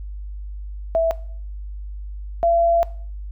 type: tone pair in turn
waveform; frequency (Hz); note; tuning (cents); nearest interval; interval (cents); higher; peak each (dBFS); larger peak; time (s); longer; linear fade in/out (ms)
sine; 658 / 678.1; E5 / E5; -3 / +49; minor second; 52; second; -14; neither; 0.95-1.11 / 2.43-2.83; second; 0
effects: noise-tail reverb RT60 0.5 s tail -19 dB re dry + added 50 Hz sine -29 dBFS peak until 3.31 s